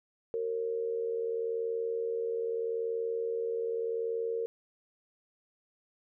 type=tone with amplitude modulation; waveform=sine; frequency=460 Hz; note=A#4; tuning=23 cents flat; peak=-27 dBFS; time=0.34-4.46 s; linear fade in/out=0 ms; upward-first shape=sine; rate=80.8 Hz; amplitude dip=65%; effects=none